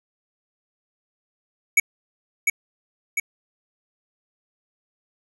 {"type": "tone with echo", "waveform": "square", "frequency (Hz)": 2253, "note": "C#7", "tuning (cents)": 28, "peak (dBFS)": -13, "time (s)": [1.77, 1.8], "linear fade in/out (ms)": 5, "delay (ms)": 700, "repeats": 2, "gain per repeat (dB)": -4, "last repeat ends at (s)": 3.2, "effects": []}